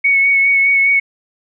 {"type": "tone with vibrato", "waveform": "sine", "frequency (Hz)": 2217, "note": "C#7", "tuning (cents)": 0, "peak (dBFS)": -9, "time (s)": [0.04, 1], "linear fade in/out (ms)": 10, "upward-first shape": "sine", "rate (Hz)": 4.9, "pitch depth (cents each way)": 19, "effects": []}